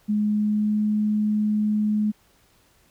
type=tone with pitch glide; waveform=sine; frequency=210 to 211.6 Hz; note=G#3 to G#3; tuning=+19 to +33 cents; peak=-19 dBFS; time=0.08-2.12 s; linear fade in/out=20 ms; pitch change=+14 cents; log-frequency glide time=0.27-0.8 s; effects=pink hiss -60 dBFS RMS until 2.9 s